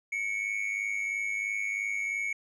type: tone pair together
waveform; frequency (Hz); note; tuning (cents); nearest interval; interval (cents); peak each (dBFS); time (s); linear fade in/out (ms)
triangle; 2199 / 2302; C#7 / D7; -14 / -35; minor second; 79; -29 / -33; 0.12-2.33; 5
effects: resampled to 24000 Hz